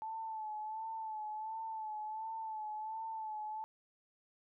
sine tone with vibrato, 873 Hz, A5, 14 cents flat, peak -39 dBFS, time 0.02-3.64 s, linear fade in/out 0 ms, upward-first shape sine, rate 1.4 Hz, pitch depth 42 cents each way, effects none

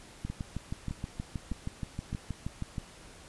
two click trains, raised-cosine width 5 ms, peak -23 / -22 dBFS, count 4 / 17, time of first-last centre 0.3-2.129 / 0.25-2.782 s, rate 1.64 / 6.32 Hz, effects pink hiss -52 dBFS RMS until 3.28 s + resampled to 24000 Hz

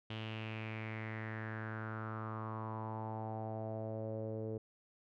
sawtooth tone with low-pass filter sweep, 110 Hz, A2, in tune, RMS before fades -42 dBFS, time 0.1-4.58 s, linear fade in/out 5 ms, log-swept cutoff 3100 to 460 Hz, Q 5.1, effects none

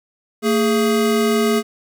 square tone pair together, 226.1 / 416.1 Hz, A3 / G#4, +47 / +3 cents, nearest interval major seventh, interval 1056 cents, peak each -18 dBFS, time 0.42-1.63 s, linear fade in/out 50 ms, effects none

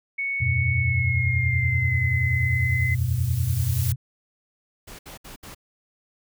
sine tone with pitch glide, 2217 to 2045 Hz, C#7 to C7, 0 to -40 cents, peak -24 dBFS, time 0.18-2.95 s, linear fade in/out 10 ms, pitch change -140 cents, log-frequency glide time 0.77-1.95 s
sine chord, E suspended second, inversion none, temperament just, 82.41 / 92.71 / 123.61 Hz, E2 / F#2 / B2, 0 / +4 / +2 cents, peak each -28 / -25 / -23 dBFS, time 0.4-3.96 s, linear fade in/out 20 ms
blue noise with exponential growth, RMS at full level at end -31 dBFS, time 0.93-3.92 s, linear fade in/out 0 ms, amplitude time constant 650 ms
pink noise bursts, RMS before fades -41 dBFS, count 4, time 4.87-5.548 s, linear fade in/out 10 ms, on 120 ms, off 66 ms
effects none

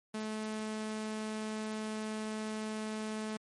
sawtooth tone, 216.4 Hz, A3, 29 cents flat, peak -32 dBFS, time 0.14-3.37 s, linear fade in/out 5 ms, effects MP3 48 kbps

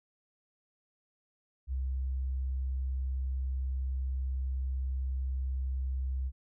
sine tone, 65.41 Hz, C2, in tune, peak -30 dBFS, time 1.67-6.32 s, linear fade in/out 50 ms, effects none

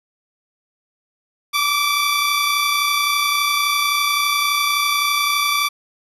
15% pulse tone pair together, 1156.2 / 1188 Hz, D6 / D6, -27 / +20 cents, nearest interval unison, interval 47 cents, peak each -11 / -17 dBFS, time 1.53-5.69 s, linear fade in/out 20 ms, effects resampled to 32000 Hz

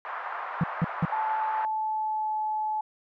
white band-pass noise, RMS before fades -35 dBFS, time 0.05-1.65 s, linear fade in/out 0 ms, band 720 to 1400 Hz, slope 24 dB/octave
triangle tone bursts, 166.4 Hz, E3, 17 cents sharp, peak -18 dBFS, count 3, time 0.61-1.051 s, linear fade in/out 2 ms, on 27 ms, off 180 ms
sine tone with pitch glide, 872 to 860.5 Hz, A5 to A5, -16 to -39 cents, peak -26 dBFS, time 1.12-2.81 s, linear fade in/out 5 ms, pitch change -23 cents, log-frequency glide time 1.57-2.39 s
effects none

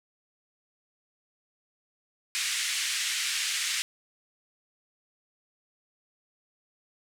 pink band-pass noise, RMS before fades -30 dBFS, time 2.35-3.82 s, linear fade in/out 0 ms, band 1900 to 9400 Hz, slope 24 dB/octave, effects none

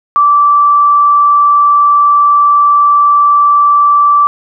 sine tone, 1164 Hz, D6, 16 cents flat, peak -4 dBFS, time 0.16-4.27 s, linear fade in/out 0 ms, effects none

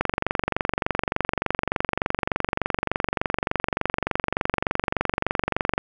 click train, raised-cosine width 0.5 ms, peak -6 dBFS, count 136, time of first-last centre 0.01-5.779 s, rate 23.4 Hz, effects none

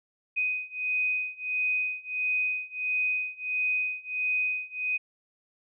sine beating tone pair, 2500 / 2501.5 Hz, D#7 / D#7, +8 / +9 cents, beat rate 1.5 Hz, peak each -30 / -29 dBFS, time 0.36-4.98 s, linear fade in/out 20 ms, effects none

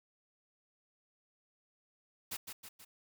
white noise with echo, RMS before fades -40 dBFS, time 2.31-2.37 s, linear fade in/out 10 ms, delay 160 ms, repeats 3, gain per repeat -5 dB, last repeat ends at 2.85 s, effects none

